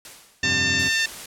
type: noise with exponential decay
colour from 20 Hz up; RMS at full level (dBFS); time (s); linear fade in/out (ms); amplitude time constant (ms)
white; -38; 0.05-0.74; 1; 150
type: harmonic tone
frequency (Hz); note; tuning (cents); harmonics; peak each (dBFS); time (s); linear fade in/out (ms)
898; A5; +35; 2 / 3 / 4 / 5 / 6 / 7 / 8; -22 / -26 / -28 / -30 / -32 / -33 / -34; 0.43-1.06; 5
type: chord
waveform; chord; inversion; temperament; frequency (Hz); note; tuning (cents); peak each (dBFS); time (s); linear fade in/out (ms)
20% pulse; F suspended second; none; equal; 87.31 / 98 / 130.81; F2 / G2 / C3; 0 / 0 / 0; -28 / -28 / -27; 0.43-0.89; 5
type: noise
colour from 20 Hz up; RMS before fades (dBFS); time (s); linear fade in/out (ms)
white; -36; 0.79-1.26; 5
effects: low-pass 11000 Hz 12 dB/octave